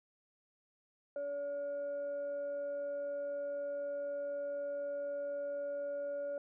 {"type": "tone with frequency modulation", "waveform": "sine", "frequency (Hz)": 570, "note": "C#5", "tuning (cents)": 48, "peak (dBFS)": -36, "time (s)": [1.16, 6.38], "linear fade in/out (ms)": 2, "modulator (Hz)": 856, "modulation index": 0.23, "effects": []}